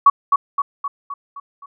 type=tone with echo; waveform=sine; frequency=1124 Hz; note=C#6; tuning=24 cents sharp; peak=-5 dBFS; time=0.06-0.1 s; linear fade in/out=5 ms; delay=260 ms; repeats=6; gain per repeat=-5 dB; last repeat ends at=1.66 s; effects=none